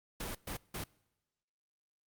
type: noise bursts at uneven times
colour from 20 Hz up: pink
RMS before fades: -40 dBFS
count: 3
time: 0.2-0.35 / 0.47-0.57 / 0.74-0.84 s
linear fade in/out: 5 ms
effects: noise-tail reverb RT60 1.0 s tail -24 dB re dry + Opus 48 kbps